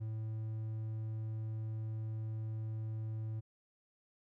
triangle tone, 110 Hz, A2, in tune, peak -35 dBFS, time 0-3.41 s, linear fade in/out 20 ms, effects none

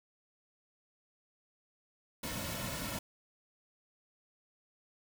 pink noise with comb filter, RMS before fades -39 dBFS, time 2.23-2.99 s, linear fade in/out 5 ms, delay 2.5 ms, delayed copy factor -0.7, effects none

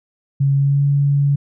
sine tone with pitch glide, 138.59 to 141.67 Hz, C#3 to C#3, 0 to +38 cents, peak -12 dBFS, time 0.4-1.36 s, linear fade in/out 10 ms, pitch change +38 cents, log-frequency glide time 0.54-0.84 s, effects none

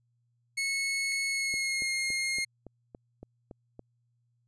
sawtooth tone with pitch glide, 2193 to 2138 Hz, C#7 to C7, -19 to +37 cents, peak -25 dBFS, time 0.57-2.45 s, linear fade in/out 10 ms, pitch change -44 cents, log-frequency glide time 1.28-1.91 s
sawtooth tone with exponential decay, 2148 Hz, C7, 45 cents sharp, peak -29 dBFS, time 1.12-1.23 s, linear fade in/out 1 ms, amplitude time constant 22 ms
click train, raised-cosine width 2 ms, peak -31 dBFS, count 9, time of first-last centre 1.54-3.794 s, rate 3.55 Hz
effects added 119 Hz sine -70 dBFS peak until 4.47 s + resampled to 24000 Hz

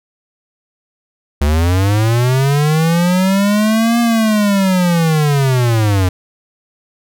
square linear two-way sweep, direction up then down, 70.2 to 237.1 to 89.5 Hz, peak -11 dBFS, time 1.41-6.09 s, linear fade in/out 5 ms, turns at 4 s, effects none

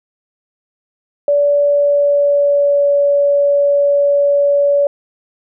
sine tone with pitch glide, 576 to 570 Hz, D5 to C#5, -34 to +48 cents, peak -9 dBFS, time 1.28-4.87 s, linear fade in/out 2 ms, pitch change -18 cents, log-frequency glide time 1.61-2.86 s, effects none

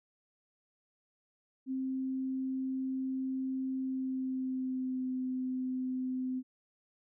sine tone with pitch glide, 262.7 to 256.8 Hz, C4 to C4, +7 to -32 cents, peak -32 dBFS, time 1.66-6.43 s, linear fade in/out 50 ms, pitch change -39 cents, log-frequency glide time 3.78-5.11 s, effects none

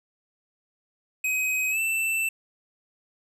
square tone with pitch glide, 2525 to 2664 Hz, D#7 to E7, +25 to +18 cents, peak -24 dBFS, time 1.24-2.29 s, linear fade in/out 5 ms, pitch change +93 cents, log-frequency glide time 1.7-1.79 s, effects none

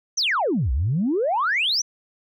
sine exponential two-way sweep, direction down then up, 6420 to 58.27 to 6160 Hz, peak -18 dBFS, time 0.17-1.82 s, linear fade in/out 10 ms, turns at 0.72 s, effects tanh soft clip ceiling -14 dBFS

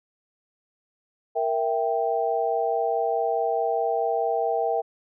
sine chord, E diminished, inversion second, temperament equal, 466.2 / 659.3 / 784 Hz, Bb4 / E5 / G5, 0 / 0 / 0 cents, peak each -26 dBFS, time 1.35-4.82 s, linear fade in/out 20 ms, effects none

